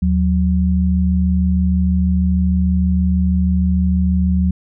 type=tone pair together; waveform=sine; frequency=77.15 / 183.5 Hz; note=D#2 / F#3; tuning=-14 / -14 cents; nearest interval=octave + minor third; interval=1500 cents; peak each=-15 dBFS; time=0.02-4.51 s; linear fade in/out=5 ms; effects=none